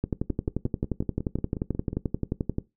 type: two click trains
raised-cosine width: 3 ms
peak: -19 / -13 dBFS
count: 10 / 30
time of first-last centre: 0.3-1.93 / 0.04-2.584 s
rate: 5.52 / 11.4 Hz
effects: noise-tail reverb RT60 0.2 s tail -19 dB re dry